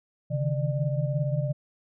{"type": "tone cluster", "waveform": "sine", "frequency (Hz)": [135.1, 152.5, 158.1, 597], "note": ["C#3", "D#3", "D#3", "D5"], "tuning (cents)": [-44, -34, 28, 28], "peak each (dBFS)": [-26, -30, -35, -33], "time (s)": [0.3, 1.53], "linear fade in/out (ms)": 20, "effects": []}